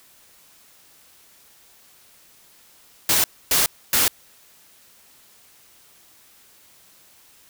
white noise bursts, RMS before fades -18 dBFS, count 3, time 3.09-4.08 s, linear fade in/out 2 ms, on 150 ms, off 270 ms, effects white hiss -53 dBFS RMS until 7.49 s

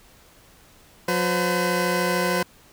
15% pulse tone pair together, 180.08 / 507 Hz, F#3 / B4, -47 / +45 cents, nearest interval octave + tritone, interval 1792 cents, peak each -17 dBFS, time 1.08-2.43 s, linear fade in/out 5 ms, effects pink hiss -53 dBFS RMS until 2.72 s

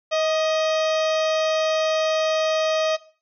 harmonic tone with a mistuned harmonic, 632 Hz, D#5, 27 cents sharp, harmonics 1 / 2 / 3 / 4 / 5 / 6 / 7 / 8 / 9 / 10, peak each -20 / -29 / -35 / -31 / -33 / -35 / -40 / -38 / -42 / -43 dBFS, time 0.11-2.97 s, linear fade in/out 20 ms, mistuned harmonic 2, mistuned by -34 cents, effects noise-tail reverb RT60 0.4 s tail -17 dB re dry

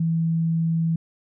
sine tone, 164.2 Hz, E3, 6 cents flat, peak -19 dBFS, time 0-0.96 s, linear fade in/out 5 ms, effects none

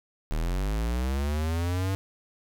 square linear sweep, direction up, 36.91 to 97.7 Hz, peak -26 dBFS, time 0.31-1.95 s, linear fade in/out 0 ms, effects none

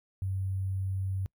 sine tone with sample-and-hold, 95.6 Hz, G2, 43 cents flat, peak -29 dBFS, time 0.22-1.26 s, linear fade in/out 0 ms, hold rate 11025 Hz, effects noise-tail reverb RT60 0.1 s tail -25 dB re dry

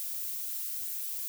violet noise, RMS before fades -36 dBFS, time 0-1.28 s, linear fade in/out 0 ms, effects none

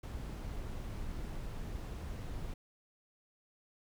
brown noise, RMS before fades -41 dBFS, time 0.03-2.54 s, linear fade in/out 5 ms, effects none

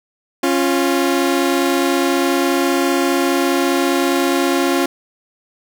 sawtooth tone pair together, 274.4 / 349.2 Hz, C#4 / F4, -17 / 0 cents, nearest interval major third, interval 417 cents, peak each -13 dBFS, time 0.43-4.86 s, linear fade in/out 5 ms, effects none

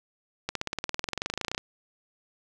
accelerating click train, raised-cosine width 0.2 ms, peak -12 dBFS, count 25, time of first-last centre 0.49-1.579 s, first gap 63 ms, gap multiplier 0.97, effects none

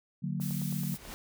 sine chord, D augmented, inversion none, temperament just, 146.83 / 183.54 / 229.4 Hz, D3 / F#3 / A#3, 0 / -14 / -28 cents, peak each -34 / -34 / -39 dBFS, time 0.22-0.96 s, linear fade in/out 20 ms
click train, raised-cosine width 1 ms, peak -35 dBFS, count 7, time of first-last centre 0.4-1.052 s, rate 9.2 Hz
blue noise, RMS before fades -42 dBFS, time 0.4-0.98 s, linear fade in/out 20 ms
pink noise with exponential growth, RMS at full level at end -41 dBFS, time 0.63-1.14 s, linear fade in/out 0 ms, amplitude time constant 110 ms
effects none

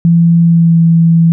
sine tone with pitch glide, 168.5 to 165.99 Hz, E3 to E3, +38 to +12 cents, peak -4 dBFS, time 0.05-1.32 s, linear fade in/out 0 ms, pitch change -26 cents, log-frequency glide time 0.42-0.8 s, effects none

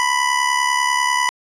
25% pulse tone with amplitude modulation, 990 Hz, B5, 4 cents sharp, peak -9 dBFS, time 0-1.29 s, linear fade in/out 0 ms, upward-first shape sine, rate 70.1 Hz, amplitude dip 65%, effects resampled to 22050 Hz

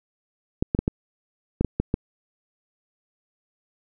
clicks, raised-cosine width 3 ms, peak -8 dBFS, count 8, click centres 0.625 / 0.749 / 0.79 / 0.879 / 1.61 / 1.647 / 1.8 / 1.941 s, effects none

